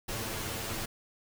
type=noise with comb filter; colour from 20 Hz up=pink; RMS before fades=-36 dBFS; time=0.08-0.86 s; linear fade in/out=10 ms; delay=9 ms; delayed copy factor=+1; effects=none